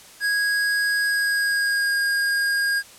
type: tone with pitch glide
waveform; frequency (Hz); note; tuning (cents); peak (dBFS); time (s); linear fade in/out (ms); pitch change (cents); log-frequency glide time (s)
square; 1650 to 1624.5; G#6 to G#6; -12 to -39; -20; 0.2-2.83; 50; -27; 1.02-1.98
effects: white hiss -46 dBFS RMS until 2.98 s + low-pass 11000 Hz 12 dB/octave